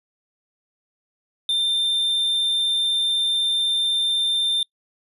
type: tone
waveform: triangle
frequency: 3588 Hz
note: A7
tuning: 33 cents sharp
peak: -17 dBFS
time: 1.49-4.63 s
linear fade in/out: 2 ms
effects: noise-tail reverb RT60 0.1 s tail -24 dB re dry + resampled to 32000 Hz